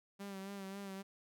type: tone with vibrato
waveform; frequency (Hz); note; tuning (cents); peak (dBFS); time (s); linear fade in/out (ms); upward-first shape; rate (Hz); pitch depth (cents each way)
sawtooth; 196; G3; 0; -40; 0.19-1.03; 20; sine; 3.7; 40
effects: none